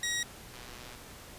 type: tone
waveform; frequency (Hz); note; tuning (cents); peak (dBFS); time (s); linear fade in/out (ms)
15% pulse; 1900; A#6; +33; -24; 0.03-0.23; 2
type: click train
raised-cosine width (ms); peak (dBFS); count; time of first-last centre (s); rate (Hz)
0.2; -31; 51; 0.54-0.95; 122
effects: pink hiss -49 dBFS RMS until 1.38 s + resampled to 32000 Hz

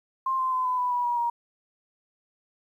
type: tone with pitch steps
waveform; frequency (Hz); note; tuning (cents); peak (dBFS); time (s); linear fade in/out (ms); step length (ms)
sine; 1055 / 1038.7 / 1022.6 / 1006.8 / 991.2 / 975.9 / 960.8 / 945.9; C6 / C6 / C6 / B5 / B5 / B5 / B5 / A#5; +14 / -13 / -40 / +33 / +6 / -21 / -48 / +25; -23; 0.26-1.3; 5; 130
effects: 10-bit

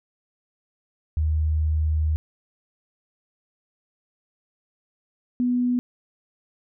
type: tone pair in turn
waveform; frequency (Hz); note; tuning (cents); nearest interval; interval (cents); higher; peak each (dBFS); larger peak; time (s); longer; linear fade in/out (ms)
sine; 77.6 / 246.4; D#2 / B3; -4 / -4; octave + minor sixth; 2000; second; -19; neither; 1.17-2.16 / 5.4-5.79; first; 0
effects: none

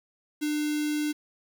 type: tone with notch filter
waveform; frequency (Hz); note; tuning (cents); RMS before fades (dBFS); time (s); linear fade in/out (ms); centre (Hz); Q
square; 300; D4; +37; -28; 0.41-1.13; 20; 830; 0.68
effects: 9-bit

